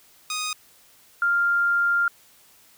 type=tone pair in turn; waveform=10% pulse / sine; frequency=1244.5 / 1396.9 Hz; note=D#6 / F6; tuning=0 / 0 cents; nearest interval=major second; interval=200 cents; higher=second; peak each=-18 dBFS; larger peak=neither; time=0.3-0.53 / 1.22-2.08 s; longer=second; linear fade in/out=2 ms; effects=white hiss -55 dBFS RMS until 2.77 s